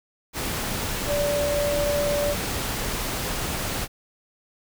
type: tone in noise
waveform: sine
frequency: 580 Hz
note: D5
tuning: 22 cents flat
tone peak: -22 dBFS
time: 1.06-2.36 s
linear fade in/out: 50 ms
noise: pink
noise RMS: -28 dBFS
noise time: 0.33-3.88 s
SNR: +3 dB
effects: none